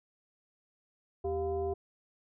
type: tone with frequency modulation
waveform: sine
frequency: 392 Hz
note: G4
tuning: in tune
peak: -30 dBFS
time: 1.24-1.74 s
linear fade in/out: 10 ms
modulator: 310 Hz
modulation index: 0.82
effects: none